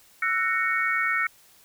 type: chord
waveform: sine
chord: F# dominant seventh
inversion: third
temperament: just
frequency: 1332 / 1480 / 1850 / 2220 Hz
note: E6 / F#6 / A#6 / C#7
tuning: +18 / 0 / -14 / +2 cents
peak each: -28 / -30 / -27 / -26 dBFS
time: 0.22-1.27 s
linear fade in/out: 5 ms
effects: white hiss -56 dBFS RMS until 1.64 s